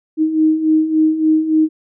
sine beating tone pair, 311.1 / 314.6 Hz, D#4 / D#4, 0 / +19 cents, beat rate 3.5 Hz, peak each -18 / -12 dBFS, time 0.17-1.69 s, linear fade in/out 50 ms, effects none

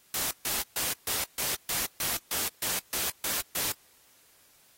white noise bursts, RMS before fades -30 dBFS, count 12, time 0.14-3.72 s, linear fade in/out 2 ms, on 170 ms, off 140 ms, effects white hiss -61 dBFS RMS until 4.77 s + AAC 48 kbps

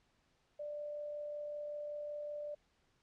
sine tone with amplitude modulation, 591 Hz, D5, 11 cents sharp, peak -39 dBFS, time 0.59-2.55 s, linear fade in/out 10 ms, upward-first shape sine, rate 45.3 Hz, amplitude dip 25%, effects pink hiss -75 dBFS RMS until 3.02 s + low-pass 6000 Hz 12 dB/octave

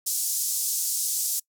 pink band-pass noise, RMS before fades -27 dBFS, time 0.06-1.4 s, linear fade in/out 10 ms, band 5900 to 15000 Hz, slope 24 dB/octave, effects noise-tail reverb RT60 0.1 s tail -24 dB re dry

